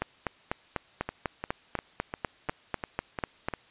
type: two click trains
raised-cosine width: 0.5 ms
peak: -13 / -17 dBFS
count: 15 / 8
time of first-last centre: 0.02-3.485 / 1.09-3.538 s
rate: 4.04 / 2.86 Hz
effects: white hiss -58 dBFS RMS until 3.7 s + resampled to 8000 Hz